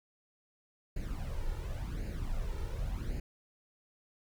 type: noise with flanger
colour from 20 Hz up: brown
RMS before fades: -36 dBFS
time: 0.96-3.2 s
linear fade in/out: 5 ms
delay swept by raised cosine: 0.43 to 2.23 ms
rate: 0.91 Hz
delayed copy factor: +0.7
effects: none